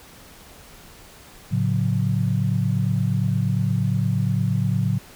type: chord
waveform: sine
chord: F# minor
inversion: first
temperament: equal with one note detuned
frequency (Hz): 110 / 138.59 / 181.29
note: A2 / C#3 / F#3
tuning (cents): 0 / 0 / -35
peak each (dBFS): -22 / -23 / -24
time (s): 1.51-4.99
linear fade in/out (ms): 20
effects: pink hiss -46 dBFS RMS until 5.15 s